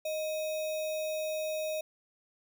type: tone with sample-and-hold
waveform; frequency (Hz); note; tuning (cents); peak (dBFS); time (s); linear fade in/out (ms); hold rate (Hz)
sine; 622.3; D#5; 0; -31; 0.05-1.81; 5; 3150
effects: none